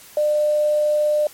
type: tone with quantisation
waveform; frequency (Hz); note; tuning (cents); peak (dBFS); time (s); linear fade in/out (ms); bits
sine; 600; D5; +37; -15; 0.17-1.27; 2; 7
effects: white hiss -44 dBFS RMS until 1.33 s + MP3 64 kbps